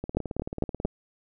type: two click trains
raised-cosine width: 2 ms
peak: -19 / -11 dBFS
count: 16 / 4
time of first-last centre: 0.04-0.855 / 0.17-0.85 s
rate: 18.4 / 4.41 Hz
effects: none